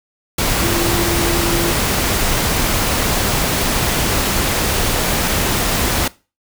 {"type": "tone in noise", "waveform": "sine", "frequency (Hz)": 341.2, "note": "F4", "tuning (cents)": -40, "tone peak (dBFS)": -20, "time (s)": [0.62, 1.72], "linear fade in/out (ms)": 5, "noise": "pink", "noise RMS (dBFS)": -17, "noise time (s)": [0.38, 6.08], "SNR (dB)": -6, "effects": ["noise-tail reverb RT60 0.3 s tail -20 dB re dry"]}